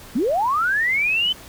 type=linear sweep; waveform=sine; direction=up; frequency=196 to 3083 Hz; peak=-17 dBFS; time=0.15-1.33 s; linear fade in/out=10 ms; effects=pink hiss -42 dBFS RMS until 1.48 s